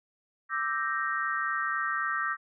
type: chord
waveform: sine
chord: E half-diminished seventh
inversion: third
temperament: equal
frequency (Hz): 1174.7 / 1318.5 / 1568 / 1864.7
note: D6 / E6 / G6 / Bb6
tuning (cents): 0 / 0 / 0 / 0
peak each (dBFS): -33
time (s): 0.49-2.37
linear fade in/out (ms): 50
effects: none